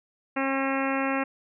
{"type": "harmonic tone", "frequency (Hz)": 270, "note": "C#4", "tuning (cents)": -45, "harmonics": [1, 2, 3, 4, 5, 6, 7, 8, 9, 10], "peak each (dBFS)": [-28, -31, -33, -34, -35, -36, -36, -37, -38, -38], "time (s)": [0.36, 1.24], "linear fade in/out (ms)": 10, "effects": []}